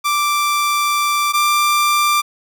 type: tone pair in turn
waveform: sawtooth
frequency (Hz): 1174.7 / 1183.6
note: D6 / D6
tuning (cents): 0 / +13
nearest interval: unison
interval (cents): 13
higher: second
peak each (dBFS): -11 / -9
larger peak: second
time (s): 0.04-1.33 / 1.33-2.22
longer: first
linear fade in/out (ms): 20
effects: none